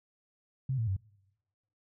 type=tone with pitch steps; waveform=sine; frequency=132.4 / 112.63 / 95.81 Hz; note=C3 / A2 / G2; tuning=+21 / +41 / -39 cents; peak=-28 dBFS; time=0.69-0.966 s; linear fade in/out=5 ms; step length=92 ms; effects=noise-tail reverb RT60 1.0 s tail -26 dB re dry